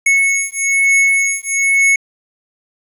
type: beating tone pair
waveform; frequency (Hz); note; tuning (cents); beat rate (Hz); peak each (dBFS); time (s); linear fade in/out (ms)
square; 2200 / 2201.1; C#7 / C#7; -14 / -13; 1.1; -15; 0.06-1.96; 5
effects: resampled to 32000 Hz + 8-bit